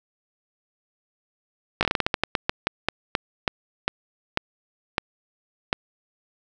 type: slowing click train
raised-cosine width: 0.3 ms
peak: -4 dBFS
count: 20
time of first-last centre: 1.81-5.729 s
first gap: 18 ms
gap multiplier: 1.23
effects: none